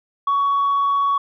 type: tone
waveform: sine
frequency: 1121 Hz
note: C#6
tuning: 19 cents sharp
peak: -14 dBFS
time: 0.27-1.18 s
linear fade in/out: 5 ms
effects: tanh soft clip ceiling -13 dBFS